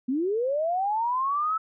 sine linear sweep, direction up, 241 to 1318.5 Hz, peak -23 dBFS, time 0.08-1.58 s, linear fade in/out 10 ms, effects none

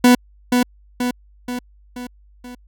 40% pulse tone with echo, 246.9 Hz, B3, in tune, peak -7 dBFS, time 0.04-0.15 s, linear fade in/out 5 ms, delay 480 ms, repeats 5, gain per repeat -5 dB, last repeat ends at 2.55 s, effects added 50 Hz sine -47 dBFS peak until 2.67 s

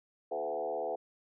sine tone with frequency modulation, 588 Hz, D5, 2 cents sharp, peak -32 dBFS, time 0.31-0.96 s, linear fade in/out 10 ms, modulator 76.7 Hz, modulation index 2.5, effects none

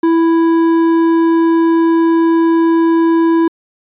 sine tone with hard clipping, 330.3 Hz, E4, 4 cents sharp, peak -10 dBFS, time 0.03-3.48 s, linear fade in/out 5 ms, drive 8 dB, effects resampled to 8000 Hz

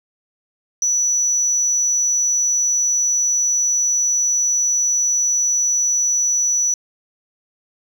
sine tone, 5920 Hz, F#8, in tune, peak -13 dBFS, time 0.82-6.74 s, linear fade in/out 2 ms, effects tanh soft clip ceiling -13 dBFS

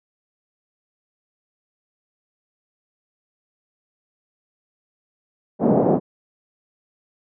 pink band-pass noise, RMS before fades -17 dBFS, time 5.59-6 s, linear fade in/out 50 ms, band 160 to 690 Hz, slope 24 dB/octave, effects none

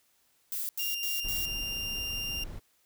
violet noise bursts, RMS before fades -34 dBFS, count 4, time 0.52-1.455 s, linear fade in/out 0 ms, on 170 ms, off 85 ms
30% pulse tone, 2794 Hz, F7, in tune, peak -30 dBFS, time 0.79-2.44 s, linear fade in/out 5 ms
brown noise, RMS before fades -41 dBFS, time 1.23-2.6 s, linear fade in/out 20 ms
effects white hiss -69 dBFS RMS until 2.85 s

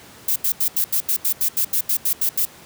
violet noise bursts, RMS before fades -19 dBFS, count 14, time 0.28-2.453 s, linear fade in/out 5 ms, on 80 ms, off 81 ms, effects pink hiss -44 dBFS RMS until 2.65 s + high-pass 100 Hz 12 dB/octave

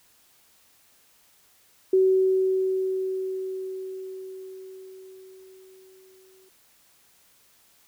sine tone with exponential decay, 377.9 Hz, F#4, 37 cents sharp, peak -15 dBFS, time 1.93-6.49 s, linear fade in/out 5 ms, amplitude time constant 990 ms, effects white hiss -60 dBFS RMS until 7.87 s

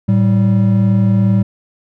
triangle tone pair together, 110.8 / 193.24 Hz, A2 / G3, +13 / -25 cents, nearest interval minor seventh, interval 962 cents, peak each -10 dBFS, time 0.08-1.43 s, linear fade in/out 10 ms, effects none

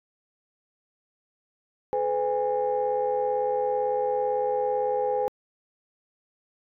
sine tone cluster, 429.1 / 507 / 818 Hz, A4 / B4 / G#5, -43 / +45 / -26 cents, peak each -29 / -25 / -27 dBFS, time 1.93-5.28 s, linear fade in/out 0 ms, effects tanh soft clip ceiling -15 dBFS

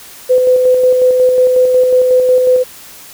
sine tone with tremolo, 506 Hz, B4, 42 cents sharp, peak -5 dBFS, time 0.29-2.64 s, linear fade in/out 20 ms, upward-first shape square, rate 5.5 Hz, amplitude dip 30%, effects white hiss -35 dBFS RMS until 3.13 s

